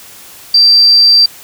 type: tone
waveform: sine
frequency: 4693 Hz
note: D8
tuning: 2 cents flat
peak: -3 dBFS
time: 0.54-1.26 s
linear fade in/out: 5 ms
effects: white hiss -35 dBFS RMS until 1.43 s